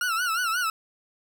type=tone with vibrato; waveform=40% pulse; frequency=1393 Hz; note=F6; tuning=5 cents flat; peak=-23 dBFS; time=0.01-0.7 s; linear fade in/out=2 ms; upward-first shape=sine; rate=5.6 Hz; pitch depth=120 cents each way; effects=10-bit